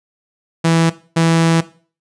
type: tone bursts at uneven times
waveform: sawtooth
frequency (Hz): 164.81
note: E3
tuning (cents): 0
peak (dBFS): -7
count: 2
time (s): 0.64-0.9 / 1.16-1.61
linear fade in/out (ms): 10
effects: noise-tail reverb RT60 0.4 s tail -17 dB re dry + resampled to 22050 Hz